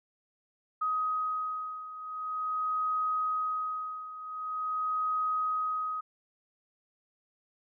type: beating tone pair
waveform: sine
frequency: 1258 / 1258.45 Hz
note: D#6 / D#6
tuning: +19 / +19 cents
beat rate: 0.45 Hz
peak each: -31 / -35 dBFS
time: 0.81-6.01 s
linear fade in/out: 10 ms
effects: none